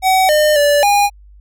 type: tone with pitch steps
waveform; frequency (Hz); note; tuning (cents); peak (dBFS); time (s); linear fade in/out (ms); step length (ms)
square; 755 / 606 / 581 / 815; F#5 / D#5 / D5 / G#5; +35 / -46 / -19 / -33; -10; 0.02-1.1; 50; 270
effects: added 50 Hz sine -39 dBFS peak until 1.4 s